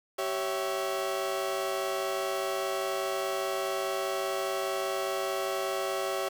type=chord; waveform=30% pulse; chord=C# diminished; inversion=second; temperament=equal with one note detuned; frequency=385.7 / 554.4 / 659.3 Hz; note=G4 / C#5 / E5; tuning=-28 / 0 / 0 cents; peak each=-31 / -31 / -32 dBFS; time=0.18-6.29 s; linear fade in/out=10 ms; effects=8-bit